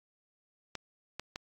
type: clicks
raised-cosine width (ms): 0.2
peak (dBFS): -20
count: 3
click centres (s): 0.753 / 1.196 / 1.359
effects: AAC 64 kbps